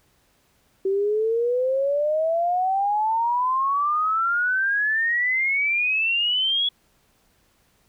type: exponential sweep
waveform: sine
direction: up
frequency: 381.3 to 3388 Hz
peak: -19 dBFS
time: 0.85-6.69 s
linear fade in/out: 5 ms
effects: pink hiss -63 dBFS RMS until 7.88 s